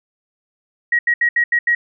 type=tone bursts at uneven times; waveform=sine; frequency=1900 Hz; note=A#6; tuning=33 cents sharp; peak=-12 dBFS; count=6; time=0.92-0.99 / 1.07-1.14 / 1.21-1.29 / 1.36-1.44 / 1.52-1.59 / 1.67-1.75 s; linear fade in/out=5 ms; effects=none